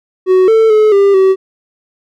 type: tone with pitch steps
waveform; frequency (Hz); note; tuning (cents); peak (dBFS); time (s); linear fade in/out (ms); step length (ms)
triangle; 372.3 / 445.1 / 429.3 / 397.9 / 381.6; F#4 / A4 / A4 / G4 / G4; +11 / +20 / -43 / +26 / -47; -3; 0.26-1.36; 50; 220
effects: none